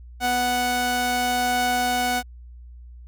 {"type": "tone pair together", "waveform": "sawtooth", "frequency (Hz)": [246.9, 740], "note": ["B3", "F#5"], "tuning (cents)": [0, 0], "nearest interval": "octave + perfect fifth", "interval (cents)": 1900, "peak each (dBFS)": [-24, -17], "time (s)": [0.2, 2.23], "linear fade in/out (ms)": 50, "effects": ["added 60 Hz sine -39 dBFS peak until 3.07 s", "MP3 96 kbps"]}